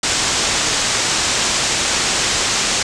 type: low-pass noise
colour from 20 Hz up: white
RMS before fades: -18 dBFS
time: 0.03-2.83 s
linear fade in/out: 5 ms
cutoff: 8000 Hz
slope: 48 dB/octave
effects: none